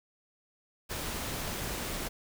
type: noise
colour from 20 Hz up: pink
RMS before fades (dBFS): -36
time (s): 0.89-2.09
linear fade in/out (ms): 20
effects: none